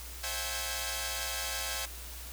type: tone cluster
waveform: 5% pulse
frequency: 534 / 656 / 762 / 851 / 1608 Hz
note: C5 / E5 / G5 / G#5 / G6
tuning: +35 / -9 / -49 / +42 / +44 cents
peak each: -29 dBFS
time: 0.23-1.86 s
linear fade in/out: 10 ms
effects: added 60 Hz sine -44 dBFS peak until 2.32 s + white hiss -46 dBFS RMS until 2.32 s